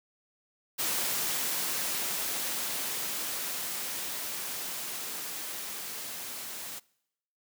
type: noise with level ramp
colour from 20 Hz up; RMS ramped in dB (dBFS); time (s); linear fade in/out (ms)
white; -30 to -40; 0.78-6.8; 20
effects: noise-tail reverb RT60 0.8 s tail -24 dB re dry + high-pass 150 Hz 12 dB/octave

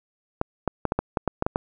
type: clicks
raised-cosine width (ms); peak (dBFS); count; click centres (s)
1; -8; 10; 0.414 / 0.677 / 0.853 / 0.921 / 0.99 / 1.172 / 1.277 / 1.424 / 1.465 / 1.559
effects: none

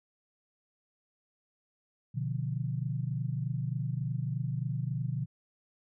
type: chord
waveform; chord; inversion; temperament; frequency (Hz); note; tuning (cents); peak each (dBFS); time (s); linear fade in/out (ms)
sine; B diminished; none; equal; 123.47 / 146.83 / 174.61; B2 / D3 / F3; 0 / 0 / 0; -33 / -34 / -39; 2.14-5.26; 20
effects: none

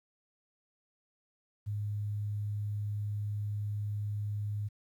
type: tone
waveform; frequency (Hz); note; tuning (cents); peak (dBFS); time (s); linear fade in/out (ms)
sine; 103.83; G#2; 0; -32; 1.66-4.69; 20
effects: 11-bit

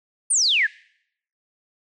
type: exponential sweep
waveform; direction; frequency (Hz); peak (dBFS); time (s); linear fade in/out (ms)
sine; down; 9670 to 1602; -16; 0.3-0.67; 10
effects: noise-tail reverb RT60 0.7 s tail -23 dB re dry

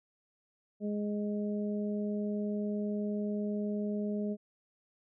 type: harmonic tone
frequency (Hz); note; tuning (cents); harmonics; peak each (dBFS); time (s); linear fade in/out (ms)
207.7; G#3; 0; 1 / 2 / 3; -32 / -38 / -42; 0.8-4.37; 50
effects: none

